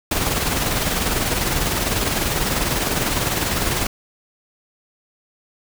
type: noise with tremolo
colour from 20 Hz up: pink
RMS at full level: -19 dBFS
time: 0.11-3.87 s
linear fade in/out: 5 ms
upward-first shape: sine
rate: 20 Hz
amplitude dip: 45%
effects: none